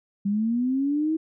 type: linear sweep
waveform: sine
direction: up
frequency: 196 to 323.1 Hz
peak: -21 dBFS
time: 0.25-1.17 s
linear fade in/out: 10 ms
effects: none